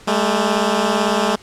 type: beating tone pair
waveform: 10% pulse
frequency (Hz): 202.3 / 220.3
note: G#3 / A3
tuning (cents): -45 / +2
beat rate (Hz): 18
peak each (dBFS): -10 / -10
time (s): 0.07-1.36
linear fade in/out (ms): 10
effects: pink hiss -44 dBFS RMS until 1.42 s + low-pass 8000 Hz 12 dB/octave